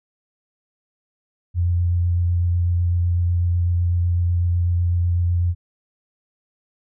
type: tone with vibrato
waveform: sine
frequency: 87.31 Hz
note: F2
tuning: in tune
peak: -16 dBFS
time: 1.54-5.55 s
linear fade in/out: 50 ms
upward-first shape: sine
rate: 8 Hz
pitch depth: 14 cents each way
effects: none